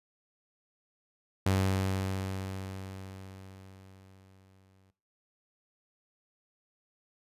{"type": "tone with exponential decay", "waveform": "sawtooth", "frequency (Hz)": 95.5, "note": "G2", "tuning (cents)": -45, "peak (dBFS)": -20, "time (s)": [1.46, 4.91], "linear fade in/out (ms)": 5, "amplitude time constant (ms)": 750, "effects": ["noise-tail reverb RT60 0.4 s tail -18 dB re dry", "resampled to 32000 Hz"]}